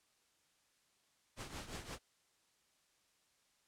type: noise with tremolo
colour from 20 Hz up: pink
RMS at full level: -44 dBFS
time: 1.36-1.99 s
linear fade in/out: 50 ms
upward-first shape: triangle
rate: 5.7 Hz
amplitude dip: 75%
effects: white hiss -75 dBFS RMS until 3.67 s + low-pass 9000 Hz 12 dB/octave